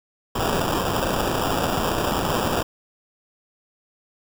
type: noise with sample-and-hold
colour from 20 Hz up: white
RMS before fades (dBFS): -23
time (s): 0.35-2.63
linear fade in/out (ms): 10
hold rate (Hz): 2100
effects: none